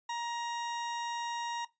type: tone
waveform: 40% pulse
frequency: 942 Hz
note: A#5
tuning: 18 cents sharp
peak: -33 dBFS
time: 0.09-1.65 s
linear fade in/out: 5 ms
effects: noise-tail reverb RT60 0.2 s tail -19 dB re dry + resampled to 16000 Hz